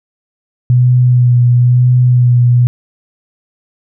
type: tone with vibrato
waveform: sine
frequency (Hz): 123.47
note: B2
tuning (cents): 0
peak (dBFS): -5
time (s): 0.7-2.67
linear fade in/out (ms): 0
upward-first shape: sine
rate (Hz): 1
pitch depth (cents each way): 22
effects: none